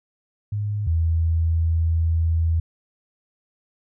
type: tone pair in turn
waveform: sine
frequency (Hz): 103.83 / 82.08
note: G#2 / E2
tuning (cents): 0 / -7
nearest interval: major third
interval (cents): 407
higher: first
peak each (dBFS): -22 / -17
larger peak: second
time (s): 0.52-0.87 / 0.87-2.6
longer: second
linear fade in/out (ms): 5
effects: none